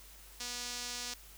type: tone with band-pass filter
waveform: sawtooth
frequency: 243.9 Hz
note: B3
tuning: 21 cents flat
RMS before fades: -41 dBFS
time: 0.4-1.14 s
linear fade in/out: 5 ms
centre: 5700 Hz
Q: 1.6
effects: added 50 Hz sine -56 dBFS peak until 1.37 s + white hiss -56 dBFS RMS until 1.37 s